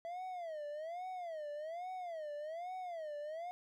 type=tone with vibrato; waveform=triangle; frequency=661 Hz; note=E5; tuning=5 cents sharp; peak=-39 dBFS; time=0.05-3.51 s; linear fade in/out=0 ms; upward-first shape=sine; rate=1.2 Hz; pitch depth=210 cents each way; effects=none